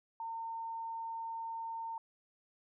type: tone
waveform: sine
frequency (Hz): 910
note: A#5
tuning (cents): -42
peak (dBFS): -38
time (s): 0.2-1.98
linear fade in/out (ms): 2
effects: none